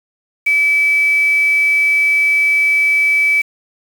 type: tone with quantisation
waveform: sine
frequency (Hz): 2300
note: D7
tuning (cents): -37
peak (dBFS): -10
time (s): 0.46-3.42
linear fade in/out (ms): 10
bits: 5
effects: none